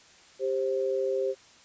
sine tone pair together, 394.3 / 528 Hz, G4 / C5, +10 / +16 cents, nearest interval perfect fourth, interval 506 cents, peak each -28 dBFS, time 0.39-1.35 s, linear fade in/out 50 ms, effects white hiss -55 dBFS RMS until 1.64 s + resampled to 16000 Hz

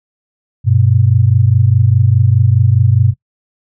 sine tone pair together, 98 / 122.87 Hz, G2 / B2, 0 / -8 cents, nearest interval major third, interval 392 cents, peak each -10 dBFS, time 0.64-3.14 s, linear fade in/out 50 ms, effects noise-tail reverb RT60 0.1 s tail -18 dB re dry

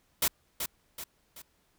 white noise with echo, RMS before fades -26 dBFS, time 0.22-0.28 s, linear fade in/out 5 ms, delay 380 ms, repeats 3, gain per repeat -7 dB, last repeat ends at 1.42 s, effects pink hiss -70 dBFS RMS until 1.78 s

